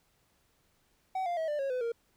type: tone with pitch steps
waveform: triangle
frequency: 756 / 697.3 / 643.1 / 593.1 / 547.1 / 504.6 / 465.4 Hz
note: F#5 / F5 / E5 / D5 / C#5 / B4 / A#4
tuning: +37 / -3 / -43 / +17 / -23 / +37 / -3 cents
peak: -28 dBFS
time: 1.15-1.92 s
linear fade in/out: 5 ms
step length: 110 ms
effects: pink hiss -71 dBFS RMS until 2.16 s